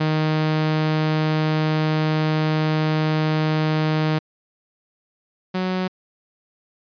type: tone pair in turn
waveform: sawtooth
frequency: 155.56 / 184.99 Hz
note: D#3 / F#3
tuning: 0 / 0 cents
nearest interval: minor third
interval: 300 cents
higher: second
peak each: -14 / -17 dBFS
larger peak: first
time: 0-4.19 / 5.54-5.88 s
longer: first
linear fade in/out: 10 ms
effects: resampled to 11025 Hz